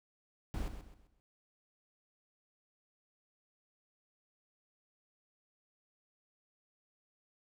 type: noise with echo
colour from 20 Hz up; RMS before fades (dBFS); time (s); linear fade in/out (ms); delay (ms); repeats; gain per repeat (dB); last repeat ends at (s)
brown; -37; 0.54-0.68; 0; 130; 4; -9; 1.2
effects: none